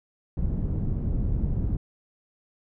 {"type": "low-pass noise", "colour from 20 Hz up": "pink", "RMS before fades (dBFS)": -26, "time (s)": [0.37, 1.77], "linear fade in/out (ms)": 5, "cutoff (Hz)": 180, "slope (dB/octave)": 12, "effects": []}